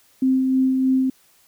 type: tone with tremolo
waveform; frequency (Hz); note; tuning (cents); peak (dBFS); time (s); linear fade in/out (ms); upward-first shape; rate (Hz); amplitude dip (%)
sine; 261.6; C4; 0; -14; 0.22-1.1; 5; sine; 3.2; 30
effects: white hiss -57 dBFS RMS until 1.47 s